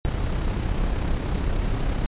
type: noise with amplitude modulation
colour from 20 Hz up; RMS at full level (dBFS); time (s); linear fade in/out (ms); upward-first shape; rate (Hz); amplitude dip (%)
brown; -22; 0.05-2.06; 0; sine; 33.2; 40
effects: resampled to 8000 Hz